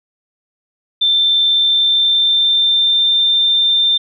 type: tone with pitch glide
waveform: sine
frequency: 3559 to 3586 Hz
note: A7 to A7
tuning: +19 to +32 cents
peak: -10 dBFS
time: 1.01-3.98 s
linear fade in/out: 10 ms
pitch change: +13 cents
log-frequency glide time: 1.39-3.12 s
effects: none